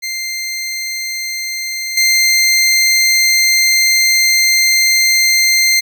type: tone with level steps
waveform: 20% pulse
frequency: 2093 Hz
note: C7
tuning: in tune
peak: -14 / -4 dBFS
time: 0.02-5.81 s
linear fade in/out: 20 ms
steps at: 1.97 s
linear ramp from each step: 5 ms
effects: none